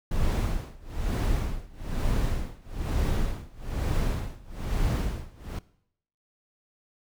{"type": "noise with tremolo", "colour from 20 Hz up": "brown", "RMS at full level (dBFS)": -24, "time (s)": [0.11, 5.59], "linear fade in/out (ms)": 5, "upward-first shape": "sine", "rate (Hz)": 1.1, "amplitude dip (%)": 95, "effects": ["noise-tail reverb RT60 0.7 s tail -19 dB re dry"]}